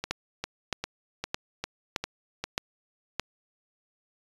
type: two click trains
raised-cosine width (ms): 0.2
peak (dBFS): -14 / -10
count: 7 / 6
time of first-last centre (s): 0.04-2.44 / 0.11-3.196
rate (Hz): 2.5 / 1.62
effects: resampled to 24000 Hz